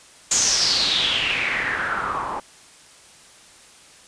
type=noise with low-pass filter sweep; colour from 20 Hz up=white; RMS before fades=-22 dBFS; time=0.31-2.4 s; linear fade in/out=5 ms; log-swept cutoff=7000 to 910 Hz; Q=5.7; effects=white hiss -48 dBFS RMS until 4.07 s + resampled to 22050 Hz